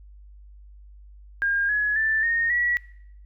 sine tone with pitch steps, 1614 / 1688.4 / 1766.2 / 1847.6 / 1932.7 Hz, G#6 / G#6 / A6 / A#6 / B6, -50 / +28 / +6 / -16 / -38 cents, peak -20 dBFS, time 1.42-2.77 s, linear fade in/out 0 ms, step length 270 ms, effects noise-tail reverb RT60 0.8 s tail -21 dB re dry + added 50 Hz sine -44 dBFS peak until 3.25 s

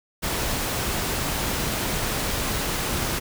pink noise, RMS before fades -26 dBFS, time 0.22-3.2 s, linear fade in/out 20 ms, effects none

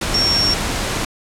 sine tone in noise, 5510 Hz, F8, 24 cents flat, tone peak -14 dBFS, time 0.14-0.54 s, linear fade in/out 5 ms, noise pink, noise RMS -21 dBFS, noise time 0.01-1.05 s, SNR +4 dB, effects low-pass 9000 Hz 12 dB/octave

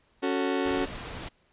35% pulse chord, F# minor, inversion second, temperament just, 277.5 / 370 / 444 Hz, C#4 / F#4 / A4, +2 / 0 / +16 cents, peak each -27 / -28 / -30 dBFS, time 0.22-0.86 s, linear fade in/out 20 ms
pink noise, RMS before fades -38 dBFS, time 0.65-1.29 s, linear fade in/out 10 ms
effects pink hiss -66 dBFS RMS until 1.52 s + resampled to 8000 Hz

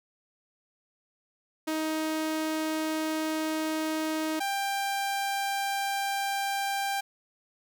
sawtooth tone pair in turn, 314.2 / 791.7 Hz, D#4 / G5, +17 / +17 cents, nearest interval octave + major third, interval 1600 cents, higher second, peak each -24 dBFS, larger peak neither, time 1.67-4.4 / 4.4-7.01 s, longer first, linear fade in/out 10 ms, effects none

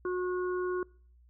harmonic tone, 363 Hz, F#4, 33 cents flat, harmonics 1 / 3 / 4, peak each -30 / -40 / -42 dBFS, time 0.05-0.83 s, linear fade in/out 2 ms, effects noise-tail reverb RT60 0.5 s tail -25 dB re dry + added 60 Hz sine -57 dBFS peak until 1.29 s

